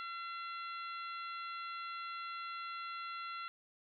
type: harmonic tone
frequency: 680 Hz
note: F5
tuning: 46 cents flat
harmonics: 2 / 3 / 4 / 5 / 6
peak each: -42 / -51 / -51 / -55 / -54 dBFS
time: 0-3.48 s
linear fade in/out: 0 ms
effects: none